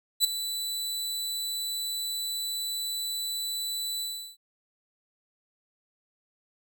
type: tone with ADSR envelope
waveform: sawtooth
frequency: 3977 Hz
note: B7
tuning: 11 cents sharp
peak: -14 dBFS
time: 0.2-4.37 s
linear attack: 44 ms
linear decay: 8 ms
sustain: -13 dB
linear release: 360 ms
effects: none